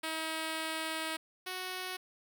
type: tone pair in turn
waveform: 5% pulse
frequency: 319.2 / 369.6 Hz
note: D#4 / F#4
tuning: +44 / -2 cents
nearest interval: minor third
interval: 254 cents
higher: second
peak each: -23 / -26 dBFS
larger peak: first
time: 0.03-1.17 / 1.46-1.97 s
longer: first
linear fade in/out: 10 ms
effects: none